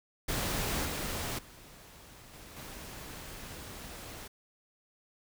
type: noise with level steps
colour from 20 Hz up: pink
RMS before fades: -33 / -36 / -53 / -50 / -45 dBFS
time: 0.28-4.28 s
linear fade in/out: 10 ms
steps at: 0.85 / 1.38 / 2.33 / 2.56 s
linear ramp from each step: 10 ms
effects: none